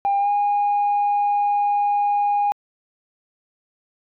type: tone with pitch glide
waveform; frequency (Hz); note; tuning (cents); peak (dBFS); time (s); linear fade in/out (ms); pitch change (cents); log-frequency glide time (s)
sine; 800 to 818.7; G5 to G#5; +35 to -25; -15; 0.05-2.52; 0; +40; 0.19-0.29
effects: tanh soft clip ceiling -14 dBFS